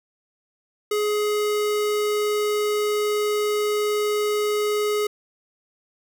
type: tone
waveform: square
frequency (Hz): 419.4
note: G#4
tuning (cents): +17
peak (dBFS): -21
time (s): 0.91-5.07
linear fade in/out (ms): 5
effects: none